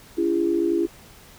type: tone cluster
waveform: sine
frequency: 284.8 / 337.6 / 406.7 Hz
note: C#4 / E4 / G#4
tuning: +47 / +41 / -36 cents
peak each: -28 / -20 / -26 dBFS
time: 0.17-0.87 s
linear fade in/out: 20 ms
effects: pink hiss -48 dBFS RMS until 1.38 s